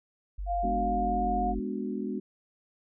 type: tone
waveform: sine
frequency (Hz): 48.35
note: G1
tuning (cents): -23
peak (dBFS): -32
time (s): 0.38-1.6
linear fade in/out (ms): 10
type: tone with pitch glide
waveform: sine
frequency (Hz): 698.5 to 717.3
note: F5 to F5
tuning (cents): 0 to +46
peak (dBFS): -27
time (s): 0.46-1.55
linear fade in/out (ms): 50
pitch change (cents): +46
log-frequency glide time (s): 0.61-1.26
type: chord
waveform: sine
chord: G# half-diminished seventh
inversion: none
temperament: equal with one note detuned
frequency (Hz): 207.7 / 248.5 / 293.7 / 370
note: G#3 / B3 / D4 / F#4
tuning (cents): 0 / +11 / 0 / 0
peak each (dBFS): -34 / -35 / -38 / -37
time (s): 0.63-2.2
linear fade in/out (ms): 10
effects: none